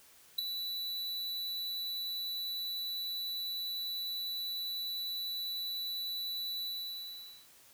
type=tone with ADSR envelope; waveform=square; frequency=3958 Hz; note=B7; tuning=3 cents sharp; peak=-26 dBFS; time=0.38-7.48 s; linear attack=9 ms; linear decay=6 ms; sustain=-10 dB; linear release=850 ms; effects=white hiss -60 dBFS RMS until 7.73 s